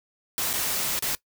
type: noise with dropouts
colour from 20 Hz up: white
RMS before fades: -27 dBFS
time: 0.38-1.15 s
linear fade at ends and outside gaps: 0 ms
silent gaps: 0.53-0.537 / 0.991-1.024 s
effects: noise-tail reverb RT60 0.1 s tail -20 dB re dry